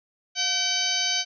harmonic tone with a mistuned harmonic, 766 Hz, G5, 40 cents flat, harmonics 1 / 2 / 3 / 4 / 5 / 6 / 7 / 8, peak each -36 / -34 / -32 / -28 / -32 / -28 / -35 / -29 dBFS, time 0.35-1.25 s, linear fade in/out 50 ms, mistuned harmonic 1, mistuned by -130 cents, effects none

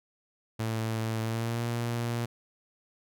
sawtooth tone with pitch glide, 111.9 to 118.01 Hz, A2 to A#2, +30 to +22 cents, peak -25 dBFS, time 0.59-2.26 s, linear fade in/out 10 ms, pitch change +92 cents, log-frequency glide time 1.21-1.63 s, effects none

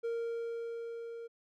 triangle tone with level ramp, 464 Hz, A#4, 8 cents flat, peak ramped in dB -30 to -40 dBFS, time 0.03-1.28 s, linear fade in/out 20 ms, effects none

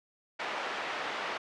pink band-pass noise, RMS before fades -36 dBFS, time 0.39-1.38 s, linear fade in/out 10 ms, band 620 to 2700 Hz, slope 12 dB/octave, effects low-pass 7000 Hz 12 dB/octave

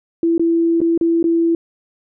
sine tone with dropouts, 333.7 Hz, E4, 21 cents sharp, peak -12 dBFS, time 0.23-1.55 s, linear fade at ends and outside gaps 2 ms, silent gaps 0.38-0.395 / 0.805-0.815 / 0.977-1.011 / 1.228-1.241 s, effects none

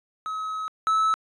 triangle tone pair in turn, 1280 / 1302.4 Hz, D#6 / E6, +49 / -21 cents, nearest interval unison, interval 30 cents, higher second, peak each -26 / -17 dBFS, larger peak second, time 0.26-0.68 / 0.87-1.14 s, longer first, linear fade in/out 0 ms, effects resampled to 24000 Hz

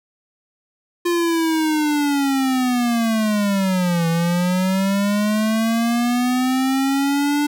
square linear two-way sweep, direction down then up, 350 to 164.81 to 294.5 Hz, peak -17 dBFS, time 1.05-7.47 s, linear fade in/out 10 ms, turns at 4.08 s, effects none

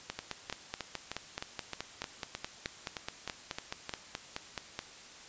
two click trains, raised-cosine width 0.2 ms, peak -18 / -19 dBFS, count 23 / 13, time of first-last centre 0.1-4.791 / 0.19-3.894 s, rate 4.69 / 3.24 Hz, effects white hiss -51 dBFS RMS until 5.28 s + resampled to 16000 Hz

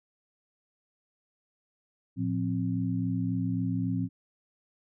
sine tone cluster, 113.3 / 177.1 / 264.3 Hz, A#2 / F3 / C4, -49 / +24 / +18 cents, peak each -31 dBFS, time 2.16-4.09 s, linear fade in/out 50 ms, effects none

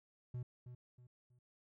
triangle tone with echo, 123.47 Hz, B2, in tune, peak -38 dBFS, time 0.34-0.43 s, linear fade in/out 5 ms, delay 320 ms, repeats 3, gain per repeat -9 dB, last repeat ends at 1.39 s, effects none

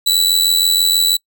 sawtooth tone with amplitude modulation, 3951 Hz, B7, in tune, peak -5 dBFS, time 0.06-1.17 s, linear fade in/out 10 ms, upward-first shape sine, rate 86.2 Hz, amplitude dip 70%, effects noise-tail reverb RT60 0.1 s tail -26 dB re dry

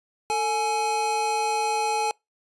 square tone pair together, 445.9 / 841.7 Hz, A4 / G#5, +23 / +23 cents, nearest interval major seventh, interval 1100 cents, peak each -30 / -24 dBFS, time 0.3-2.11 s, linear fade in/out 0 ms, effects noise-tail reverb RT60 0.2 s tail -26 dB re dry + resampled to 24000 Hz

